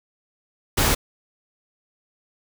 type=noise; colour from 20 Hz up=pink; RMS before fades=-19 dBFS; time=0.77-0.95 s; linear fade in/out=10 ms; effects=none